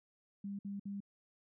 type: tone bursts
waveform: sine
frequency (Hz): 200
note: G3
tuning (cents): +35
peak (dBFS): -39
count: 3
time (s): 0.44-1.004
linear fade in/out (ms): 5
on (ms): 150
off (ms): 57
effects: none